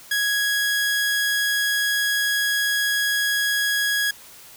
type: tone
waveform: sawtooth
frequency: 1661.2 Hz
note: G#6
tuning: in tune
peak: -16 dBFS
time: 0.11-4.11 s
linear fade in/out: 5 ms
effects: white hiss -45 dBFS RMS until 4.56 s